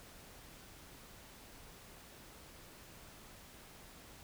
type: silence
effects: pink hiss -56 dBFS RMS until 4.23 s